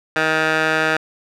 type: tone with band-pass filter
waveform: 15% pulse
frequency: 157.8 Hz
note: D#3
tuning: 25 cents sharp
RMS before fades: -18 dBFS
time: 0.16-0.97 s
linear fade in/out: 2 ms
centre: 1600 Hz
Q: 1.3
effects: none